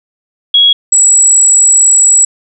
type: tone pair in turn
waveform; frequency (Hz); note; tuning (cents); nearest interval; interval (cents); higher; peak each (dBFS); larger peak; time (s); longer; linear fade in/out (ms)
sine; 3322 / 7786; G#7 / B8; 0 / -26; octave + minor third; 1474; second; -3; neither; 0.54-0.73 / 0.92-2.25; second; 5
effects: none